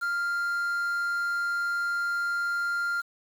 triangle tone with quantisation, 1396.9 Hz, F6, in tune, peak -24 dBFS, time 0.01-3.02 s, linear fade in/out 20 ms, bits 8, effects none

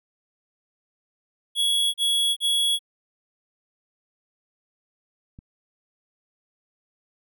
square tone bursts, 3350 Hz, G#7, 14 cents sharp, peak -20 dBFS, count 3, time 1.55-2.792 s, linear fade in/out 50 ms, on 390 ms, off 36 ms
click, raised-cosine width 5 ms, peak -30 dBFS, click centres 5.389 s
effects none

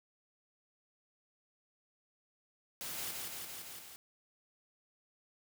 white noise with echo, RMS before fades -42 dBFS, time 2.81-3.11 s, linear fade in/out 0 ms, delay 170 ms, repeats 5, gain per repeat -2 dB, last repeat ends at 3.96 s, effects none

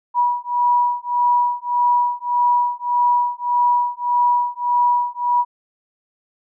sine beating tone pair, 970 / 971.7 Hz, B5 / B5, -31 / -28 cents, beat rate 1.7 Hz, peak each -18 dBFS, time 0.14-5.45 s, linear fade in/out 50 ms, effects none

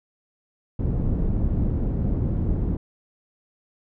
pink low-pass noise, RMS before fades -23 dBFS, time 0.79-2.77 s, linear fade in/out 5 ms, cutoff 240 Hz, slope 12 dB/octave, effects none

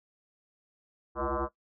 sine tone with frequency modulation, 337.1 Hz, E4, 39 cents sharp, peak -28 dBFS, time 1.15-1.49 s, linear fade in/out 50 ms, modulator 137 Hz, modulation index 7, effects noise-tail reverb RT60 0.1 s tail -17 dB re dry

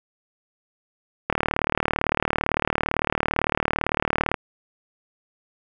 click train, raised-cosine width 0.5 ms, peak -5 dBFS, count 116, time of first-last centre 1.3-4.342 s, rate 37.8 Hz, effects none

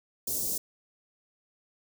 white band-stop noise, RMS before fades -31 dBFS, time 0.27-0.58 s, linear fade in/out 5 ms, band 560 to 5500 Hz, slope 24 dB/octave, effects none

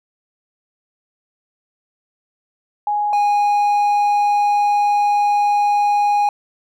sine / triangle tone pair in turn, 830.6 / 823.4 Hz, G#5 / G#5, 0 / -15 cents, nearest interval unison, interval 15 cents, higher first, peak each -16 / -11 dBFS, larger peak second, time 2.87-3.13 / 3.13-6.29 s, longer second, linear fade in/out 2 ms, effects none

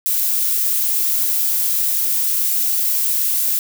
violet noise, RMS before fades -18 dBFS, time 0.06-3.59 s, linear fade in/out 0 ms, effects none

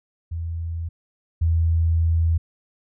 sine tone pair in turn, 83.2 / 82.43 Hz, E2 / E2, +17 / 0 cents, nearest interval unison, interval 17 cents, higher first, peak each -25 / -16 dBFS, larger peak second, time 0.31-0.89 / 1.41-2.38 s, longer second, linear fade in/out 10 ms, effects none

